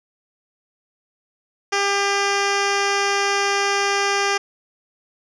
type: tone with low-pass filter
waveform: 10% pulse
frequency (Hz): 399.7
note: G4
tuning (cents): +34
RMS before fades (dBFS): -20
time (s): 1.72-4.38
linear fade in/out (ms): 10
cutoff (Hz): 5300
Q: 1.8
effects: none